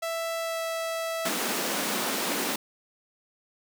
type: tone with pitch glide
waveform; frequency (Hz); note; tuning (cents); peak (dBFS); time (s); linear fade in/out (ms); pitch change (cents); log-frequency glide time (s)
sawtooth; 661 to 656.8; E5 to E5; +5 to -6; -25; 0.02-1.29; 10; -11; 0.38-0.61
type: high-pass noise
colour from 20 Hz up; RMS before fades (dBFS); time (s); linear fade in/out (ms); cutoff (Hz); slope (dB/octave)
pink; -29; 1.25-2.56; 5; 190; 48
effects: none